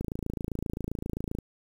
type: click train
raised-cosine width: 3 ms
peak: -19 dBFS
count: 39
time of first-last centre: 0.01-1.387 s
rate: 27.6 Hz
effects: 8-bit